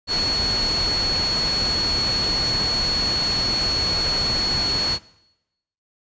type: tone in noise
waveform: sine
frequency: 4367 Hz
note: C#8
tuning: 27 cents flat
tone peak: -20 dBFS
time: 0.07-4.99 s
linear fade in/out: 50 ms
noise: pink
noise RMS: -27 dBFS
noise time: 0.07-4.99 s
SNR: +4 dB
effects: noise-tail reverb RT60 0.9 s tail -20 dB re dry + resampled to 16000 Hz